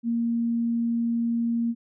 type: tone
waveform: sine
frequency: 233.1 Hz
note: A#3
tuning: in tune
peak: -22 dBFS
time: 0.03-1.75 s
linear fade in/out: 50 ms
effects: none